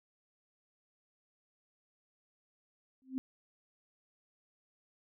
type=tone with exponential growth; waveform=sine; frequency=261.6 Hz; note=C4; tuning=in tune; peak=-29 dBFS; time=3.02-3.18 s; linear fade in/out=0 ms; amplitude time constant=33 ms; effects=none